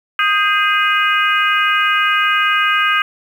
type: harmonic tone with a mistuned harmonic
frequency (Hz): 414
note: G#4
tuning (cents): -5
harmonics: 3 / 4 / 5 / 6 / 7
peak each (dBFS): -16 / -17 / -21 / -20 / -21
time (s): 0.19-3.02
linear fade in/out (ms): 2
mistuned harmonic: 4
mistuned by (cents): -69
effects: 7-bit